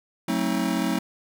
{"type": "chord", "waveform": "square", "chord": "F# diminished seventh", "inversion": "none", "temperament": "just", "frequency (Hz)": [185, 222, 266.4, 319.7], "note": ["F#3", "A3", "C4", "Eb4"], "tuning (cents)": [0, 16, 31, 47], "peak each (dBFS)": -29, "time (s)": [0.28, 0.99], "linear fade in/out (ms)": 5, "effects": []}